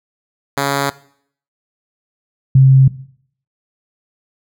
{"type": "tone pair in turn", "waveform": ["5% pulse", "sine"], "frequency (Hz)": [140, 133.24], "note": ["C#3", "C3"], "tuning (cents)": [18, 32], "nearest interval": "minor second", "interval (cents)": 86, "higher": "first", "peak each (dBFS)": [-4, -4], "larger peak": "neither", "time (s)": [[0.57, 0.9], [2.55, 2.88]], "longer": "neither", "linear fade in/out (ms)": 5, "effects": ["noise-tail reverb RT60 0.6 s tail -18 dB re dry"]}